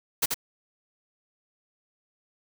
white noise with echo, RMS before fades -23 dBFS, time 0.22-0.26 s, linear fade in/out 10 ms, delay 84 ms, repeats 1, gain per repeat -4 dB, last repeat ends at 0.344 s, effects none

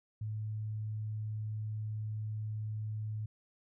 sine tone, 107.7 Hz, A2, 37 cents flat, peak -35 dBFS, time 0.21-3.26 s, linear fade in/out 5 ms, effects none

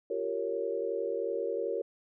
sine chord, G half-diminished seventh, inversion third, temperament equal with one note detuned, 349.2 / 392 / 462.7 / 554.4 Hz, F4 / G4 / Bb4 / Db5, 0 / 0 / -13 / 0 cents, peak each -39 / -36 / -33 / -36 dBFS, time 0.1-1.82 s, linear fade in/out 5 ms, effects none

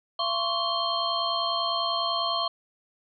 sine tone cluster, 681 / 1061 / 1131 / 3159 / 4242 Hz, F5 / C6 / C#6 / G7 / C8, -44 / +24 / +34 / +13 / +23 cents, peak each -31 dBFS, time 0.19-2.48 s, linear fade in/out 5 ms, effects none

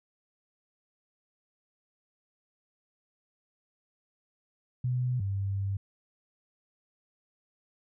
sine tone pair in turn, 125.3 / 98.31 Hz, B2 / G2, +25 / +5 cents, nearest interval major third, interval 420 cents, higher first, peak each -26 / -28 dBFS, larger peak first, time 4.84-5.2 / 5.2-5.77 s, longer second, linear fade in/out 5 ms, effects none

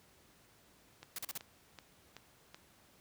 click train, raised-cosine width 0.2 ms, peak -31 dBFS, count 5, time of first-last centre 1.03-2.545 s, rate 2.64 Hz
white noise bursts, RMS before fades -41 dBFS, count 4, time 1.16-1.377 s, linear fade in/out 2 ms, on 25 ms, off 39 ms
effects pink hiss -65 dBFS RMS until 3 s + high-pass 60 Hz 12 dB/octave

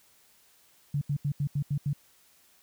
sine tone bursts, 143.6 Hz, D3, 39 cents flat, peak -25 dBFS, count 7, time 0.94-1.932 s, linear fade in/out 5 ms, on 74 ms, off 79 ms, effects white hiss -62 dBFS RMS until 2.62 s

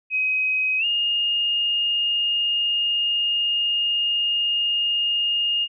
sine tone with pitch glide, 2528 to 2838 Hz, D#7 to F7, +27 to +27 cents, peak -19 dBFS, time 0.1-5.68 s, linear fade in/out 50 ms, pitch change +200 cents, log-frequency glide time 0.79-0.85 s, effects none

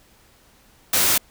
white noise, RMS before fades -18 dBFS, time 0.93-1.18 s, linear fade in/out 5 ms, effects pink hiss -55 dBFS RMS until 1.3 s

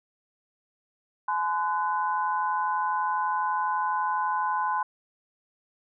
sine tone cluster, 850 / 1022 / 1486 Hz, G#5 / C6 / F#6, +40 / -41 / +7 cents, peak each -29 / -26 / -34 dBFS, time 1.28-4.83 s, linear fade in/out 5 ms, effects none

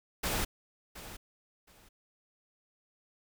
pink noise with echo, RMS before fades -32 dBFS, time 0.23-0.45 s, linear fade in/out 10 ms, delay 720 ms, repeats 2, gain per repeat -14 dB, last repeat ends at 1.89 s, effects none

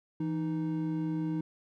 triangle tone pair together, 164.81 / 310.9 Hz, E3 / D#4, 0 / -1 cents, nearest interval major seventh, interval 1099 cents, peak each -31 / -30 dBFS, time 0.2-1.41 s, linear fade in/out 5 ms, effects none

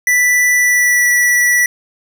square tone with pitch glide, 1975.5 to 1952.8 Hz, B6 to B6, 0 to -20 cents, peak -10 dBFS, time 0.07-1.66 s, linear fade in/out 2 ms, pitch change -20 cents, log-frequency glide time 0.53-1.08 s, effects none

